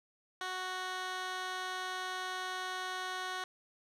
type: tone with band-pass filter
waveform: 15% pulse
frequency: 370 Hz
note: F#4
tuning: in tune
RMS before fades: -39 dBFS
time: 0.41-3.44 s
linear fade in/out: 2 ms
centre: 2400 Hz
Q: 0.72
effects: none